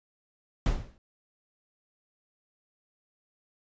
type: noise with exponential decay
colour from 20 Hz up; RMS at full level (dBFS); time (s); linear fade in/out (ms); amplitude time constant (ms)
brown; -21; 0.66-0.98; 1; 69
effects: resampled to 16000 Hz